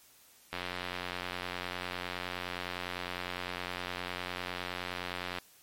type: click train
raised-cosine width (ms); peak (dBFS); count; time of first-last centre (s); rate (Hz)
0.3; -19; 437; 0.53-5.385; 89.8
effects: white hiss -60 dBFS RMS until 5.62 s + MP3 64 kbps